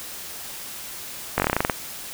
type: slowing click train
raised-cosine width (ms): 0.5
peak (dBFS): -4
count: 11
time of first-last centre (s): 1.38-1.698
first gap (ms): 19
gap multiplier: 1.11
effects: white hiss -36 dBFS RMS until 2.13 s